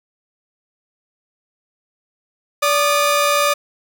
sawtooth tone pair together, 578.8 / 1218 Hz, D5 / D#6, -25 / -37 cents, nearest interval octave + minor second, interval 1288 cents, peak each -13 dBFS, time 2.62-3.54 s, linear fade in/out 10 ms, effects none

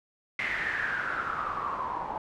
white noise with low-pass filter sweep, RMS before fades -32 dBFS, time 0.39-2.18 s, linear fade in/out 2 ms, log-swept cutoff 2100 to 870 Hz, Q 8, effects none

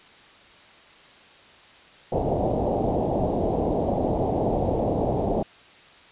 white low-pass noise, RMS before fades -24 dBFS, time 2.12-5.43 s, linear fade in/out 5 ms, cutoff 770 Hz, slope 48 dB/octave, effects white hiss -50 dBFS RMS until 6.11 s + resampled to 8000 Hz

